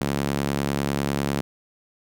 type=tone with high-pass filter; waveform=sawtooth; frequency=70 Hz; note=C#2; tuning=18 cents sharp; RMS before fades=-25 dBFS; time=0.01-1.41 s; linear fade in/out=0 ms; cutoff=170 Hz; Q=1.1; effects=none